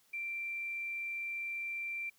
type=tone with quantisation; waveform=sine; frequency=2355 Hz; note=D7; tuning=4 cents sharp; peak=-36 dBFS; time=0.13-2.1 s; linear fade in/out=10 ms; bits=11; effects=white hiss -69 dBFS RMS until 2.18 s